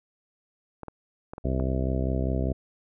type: clicks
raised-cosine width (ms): 1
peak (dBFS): -23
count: 5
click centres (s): 0.833 / 0.883 / 1.335 / 1.381 / 1.599
type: harmonic tone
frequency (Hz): 65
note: C2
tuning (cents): -11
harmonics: 1 / 2 / 3 / 4 / 5 / 6 / 7 / 8 / 9 / 10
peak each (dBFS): -27 / -30 / -34 / -33 / -38 / -36 / -41 / -39 / -42 / -37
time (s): 1.44-2.53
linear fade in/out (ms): 10
effects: none